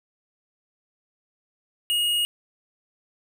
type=tone with tanh clipping; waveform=sine; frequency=2872 Hz; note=F7; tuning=48 cents sharp; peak=-22 dBFS; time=1.9-2.25 s; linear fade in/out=0 ms; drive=15 dB; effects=none